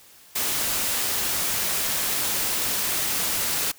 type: noise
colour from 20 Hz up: white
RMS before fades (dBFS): -25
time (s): 0.35-3.72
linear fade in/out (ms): 10
effects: white hiss -51 dBFS RMS until 3.78 s